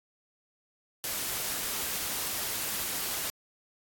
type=noise; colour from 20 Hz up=white; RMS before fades=-33 dBFS; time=1.04-3.3 s; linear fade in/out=0 ms; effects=AAC 64 kbps